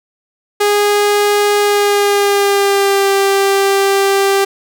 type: tone with pitch glide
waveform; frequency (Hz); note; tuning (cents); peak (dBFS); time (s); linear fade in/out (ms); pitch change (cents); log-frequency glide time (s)
sawtooth; 411.9 to 393.5; G#4 to G4; -14 to +7; -6; 0.6-4.45; 10; -79; 1.59-3.11
effects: none